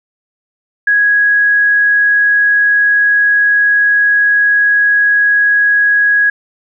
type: tone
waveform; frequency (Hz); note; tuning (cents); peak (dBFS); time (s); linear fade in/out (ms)
sine; 1661.2; G#6; 0; -7; 0.87-6.3; 5
effects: none